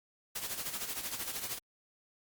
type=noise with tremolo; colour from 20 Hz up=white; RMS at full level=-36 dBFS; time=0.35-1.59 s; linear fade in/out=10 ms; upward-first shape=sine; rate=13 Hz; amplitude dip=65%; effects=Opus 48 kbps